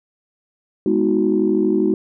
sine chord, G# minor seventh, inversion none, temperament equal with one note detuned, 207.7 / 246.9 / 318 / 370 Hz, G#3 / B3 / D#4 / F#4, 0 / 0 / +38 / 0 cents, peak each -20 / -23 / -18 / -18 dBFS, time 0.86-1.94 s, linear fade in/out 2 ms, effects tanh soft clip ceiling -5 dBFS

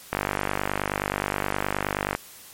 click train, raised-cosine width 0.5 ms, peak -8 dBFS, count 101, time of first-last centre 0.13-2.15 s, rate 49.5 Hz, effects white hiss -46 dBFS RMS until 2.53 s + MP3 64 kbps

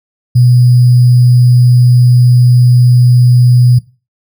sine tone with sample-and-hold, 123.4 Hz, B2, 1 cent flat, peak -3 dBFS, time 0.35-3.79 s, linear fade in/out 10 ms, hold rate 4900 Hz, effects noise-tail reverb RT60 0.3 s tail -18 dB re dry

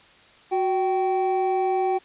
triangle tone pair together, 369.5 / 772 Hz, F#4 / G5, -2 / -27 cents, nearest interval octave + minor second, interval 1275 cents, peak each -21 dBFS, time 0.51-1.99 s, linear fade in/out 20 ms, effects white hiss -52 dBFS RMS until 2.04 s + resampled to 8000 Hz

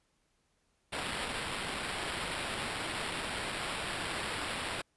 white noise with sample-and-hold, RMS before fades -37 dBFS, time 0.92-4.82 s, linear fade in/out 10 ms, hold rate 6300 Hz, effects pink hiss -75 dBFS RMS until 4.96 s + resampled to 24000 Hz

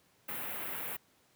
white band-stop noise, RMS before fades -39 dBFS, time 0.28-0.97 s, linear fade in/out 10 ms, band 2700 to 12000 Hz, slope 24 dB/octave, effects pink hiss -68 dBFS RMS until 1.35 s + high-pass 100 Hz 12 dB/octave

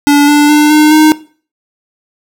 square tone with pitch steps, 288.5 / 293.5 / 298.7 / 303.9 / 309.2 Hz, D4 / D4 / D4 / D#4 / D#4, -31 / -1 / +29 / -41 / -11 cents, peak -4 dBFS, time 0.07-1.12 s, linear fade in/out 0 ms, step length 210 ms, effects noise-tail reverb RT60 0.4 s tail -18 dB re dry

